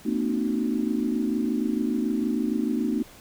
sine tone cluster, 226 / 252.7 / 277 / 304.9 / 370.2 Hz, A3 / B3 / C#4 / D#4 / F#4, +47 / +40 / -1 / -35 / +1 cents, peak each -27 / -28 / -34 / -28 / -34 dBFS, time 0.05-3.03 s, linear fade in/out 10 ms, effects pink hiss -49 dBFS RMS until 3.2 s

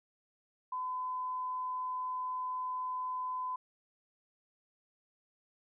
sine tone, 1013 Hz, B5, 44 cents sharp, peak -34 dBFS, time 0.72-3.56 s, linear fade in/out 5 ms, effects none

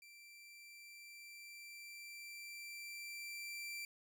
sawtooth tone with level ramp, 2349 Hz, D7, in tune, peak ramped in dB -54 to -40 dBFS, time 0.02-3.85 s, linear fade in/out 2 ms, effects none

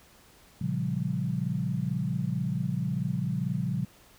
sine chord, G half-diminished seventh, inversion first, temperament equal with one note detuned, 116.54 / 138.59 / 174.61 / 199.08 Hz, Bb2 / Db3 / F3 / G3, 0 / 0 / 0 / +27 cents, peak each -34 / -31 / -31 / -35 dBFS, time 0.61-3.85 s, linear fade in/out 5 ms, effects pink hiss -57 dBFS RMS until 4.18 s

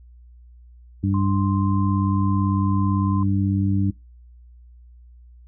harmonic tone, 98 Hz, G2, in tune, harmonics 1 / 2 / 3, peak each -20 / -23 / -25 dBFS, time 1.03-3.91 s, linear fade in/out 10 ms
sine tone with pitch glide, 1047 to 1036.8 Hz, C6 to C6, +1 to -16 cents, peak -29 dBFS, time 1.14-3.23 s, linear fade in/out 2 ms, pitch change -17 cents, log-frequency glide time 1.38-2.8 s
effects noise-tail reverb RT60 0.2 s tail -22 dB re dry + added 60 Hz sine -44 dBFS peak until 5.47 s

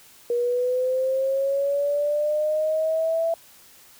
sine linear sweep, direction up, 475.8 to 666 Hz, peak -20 dBFS, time 0.3-3.34 s, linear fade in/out 2 ms, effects white hiss -51 dBFS RMS until 3.99 s

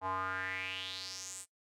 square tone with band-pass filter sweep, 94 Hz, F#2, 28 cents sharp, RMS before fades -40 dBFS, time 0.01-1.46 s, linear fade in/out 50 ms, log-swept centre 880 to 8900 Hz, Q 4.8, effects noise-tail reverb RT60 0.1 s tail -17 dB re dry

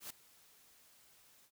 white noise with ADSR envelope, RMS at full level -44 dBFS, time 0-1.51 s, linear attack 100 ms, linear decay 7 ms, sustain -21 dB, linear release 68 ms, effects none

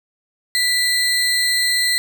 35% pulse tone pair together, 1975.5 / 4186 Hz, B6 / C8, 0 / 0 cents, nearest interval octave + minor second, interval 1300 cents, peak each -17 dBFS, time 0.55-1.98 s, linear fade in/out 0 ms, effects none

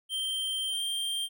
square tone with pitch glide, 3141 to 3174 Hz, G7 to G7, +3 to +21 cents, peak -30 dBFS, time 0.09-1.29 s, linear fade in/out 50 ms, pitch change +18 cents, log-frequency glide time 0.67-0.82 s, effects none

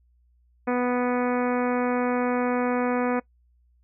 harmonic tone, 246.9 Hz, B3, in tune, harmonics 1 / 2 / 3 / 4 / 5 / 6 / 7 / 8 / 9 / 10, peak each -25 / -26 / -31 / -34 / -35 / -37 / -38 / -43 / -40 / -44 dBFS, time 0.67-3.2 s, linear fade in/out 10 ms, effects noise-tail reverb RT60 0.1 s tail -21 dB re dry + added 60 Hz sine -59 dBFS peak until 3.83 s

